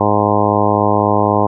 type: harmonic tone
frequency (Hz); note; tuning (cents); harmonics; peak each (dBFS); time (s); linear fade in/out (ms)
103.83; G#2; 0; 1 / 2 / 3 / 4 / 5 / 6 / 7 / 8 / 9 / 10; -20 / -20 / -20 / -20 / -20 / -20 / -20 / -20 / -20 / -20; 0-1.47; 10
effects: none